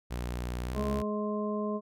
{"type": "tone with pitch glide", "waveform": "sawtooth", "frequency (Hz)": [60.6, 68.02], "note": ["B1", "C#2"], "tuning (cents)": [-32, -32], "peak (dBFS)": -29, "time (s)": [0.1, 1.03], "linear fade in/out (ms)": 20, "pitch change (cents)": 200, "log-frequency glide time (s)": [0.65, 0.85]}
{"type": "harmonic tone", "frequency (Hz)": 210, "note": "G#3", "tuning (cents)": 19, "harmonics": [1, 2, 3, 5], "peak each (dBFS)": [-32, -35, -37, -39], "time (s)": [0.74, 1.81], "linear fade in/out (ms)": 50}
{"effects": []}